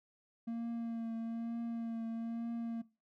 triangle tone with vibrato, 230 Hz, A#3, 23 cents flat, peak -34 dBFS, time 0.47-2.82 s, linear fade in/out 10 ms, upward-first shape triangle, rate 1.1 Hz, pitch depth 25 cents each way, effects noise-tail reverb RT60 0.3 s tail -20 dB re dry

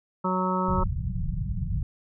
harmonic tone, 185 Hz, F#3, in tune, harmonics 1 / 2 / 3 / 5 / 6 / 7, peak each -27 / -33 / -33 / -29 / -33 / -30 dBFS, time 0.24-0.84 s, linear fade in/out 10 ms
pink low-pass noise, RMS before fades -28 dBFS, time 0.68-1.83 s, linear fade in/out 2 ms, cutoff 190 Hz, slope 96 dB/octave
effects none

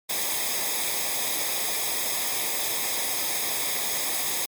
white noise with comb filter, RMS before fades -27 dBFS, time 0.09-4.46 s, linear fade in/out 10 ms, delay 0.69 ms, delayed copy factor -0.7, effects MP3 96 kbps

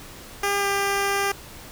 10% pulse tone with pitch glide, 401.8 to 398.3 Hz, G4 to G4, +43 to +28 cents, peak -13 dBFS, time 0.43-1.32 s, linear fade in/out 5 ms, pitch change -15 cents, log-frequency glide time 0.59-0.66 s, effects pink hiss -42 dBFS RMS until 1.71 s

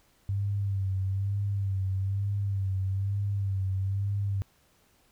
sine tone with vibrato, 98 Hz, G2, in tune, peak -26 dBFS, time 0.29-4.42 s, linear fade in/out 0 ms, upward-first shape sine, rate 1.1 Hz, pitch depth 50 cents each way, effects pink hiss -65 dBFS RMS until 5.11 s

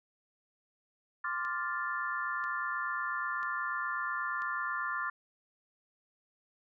sine chord, D minor seventh, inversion third, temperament equal, 1046.5 / 1174.7 / 1396.9 / 1760 Hz, C6 / D6 / F6 / A6, 0 / 0 / 0 / 0 cents, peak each -39 / -38 / -37 / -37 dBFS, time 1.24-5.1 s, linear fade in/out 5 ms
click train, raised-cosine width 0.2 ms, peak -35 dBFS, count 4, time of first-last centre 1.45-4.42 s, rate 1.01 Hz
effects none

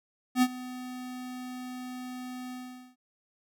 square tone with ADSR envelope, 251.9 Hz, B3, 34 cents sharp, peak -19 dBFS, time 0.35-2.96 s, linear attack 71 ms, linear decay 52 ms, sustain -19 dB, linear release 440 ms, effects none

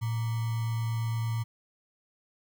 sine tone with sample-and-hold, 113.6 Hz, A#2, 44 cents flat, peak -27 dBFS, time 0.01-1.44 s, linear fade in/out 20 ms, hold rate 1050 Hz, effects none

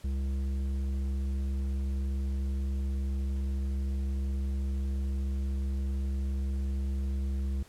sine tone with tanh clipping, 67.5 Hz, C#2, 45 cents flat, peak -30 dBFS, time 0.04-7.63 s, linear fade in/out 5 ms, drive 10 dB, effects pink hiss -57 dBFS RMS until 7.68 s + low-pass 12000 Hz 12 dB/octave

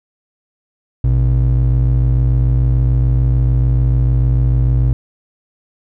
triangle ring-modulated tone, 91 Hz, F#2, 28 cents flat, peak -5 dBFS, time 1.04-4.93 s, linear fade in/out 0 ms, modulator 33.4 Hz, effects none

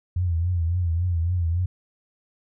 sine tone with vibrato, 86.3 Hz, F2, 20 cents flat, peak -20 dBFS, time 0.16-1.66 s, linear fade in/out 5 ms, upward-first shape triangle, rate 3.6 Hz, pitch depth 110 cents each way, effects none

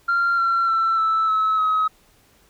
sine tone with pitch steps, 1385 / 1362 / 1339.4 / 1317.1 / 1295.2 / 1273.7 Hz, F6 / F6 / E6 / E6 / E6 / D#6, -15 / -44 / +27 / -2 / -31 / +40 cents, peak -15 dBFS, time 0.08-1.88 s, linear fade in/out 10 ms, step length 300 ms, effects tanh soft clip ceiling -14 dBFS + pink hiss -57 dBFS RMS until 2.49 s

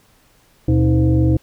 sine tone with frequency modulation, 121.3 Hz, B2, 31 cents flat, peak -11 dBFS, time 0.68-1.37 s, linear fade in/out 5 ms, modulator 196 Hz, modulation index 1.2, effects pink hiss -55 dBFS RMS until 1.42 s

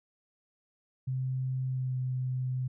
sine tone with pitch glide, 130 to 128.14 Hz, C3 to C3, -11 to -36 cents, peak -29 dBFS, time 1.07-2.68 s, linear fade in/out 10 ms, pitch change -25 cents, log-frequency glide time 1.68-1.95 s, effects none

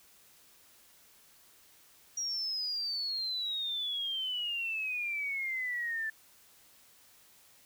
sine exponential sweep, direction down, 5720 to 1752 Hz, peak -32 dBFS, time 2.17-6.1 s, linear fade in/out 5 ms, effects white hiss -61 dBFS RMS until 7.65 s

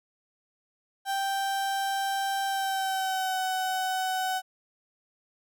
35% pulse tone with pitch glide, 784 to 750.3 Hz, G5 to F#5, 0 to +24 cents, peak -25 dBFS, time 1.05-4.42 s, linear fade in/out 50 ms, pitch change -76 cents, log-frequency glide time 2.46-3.39 s, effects none

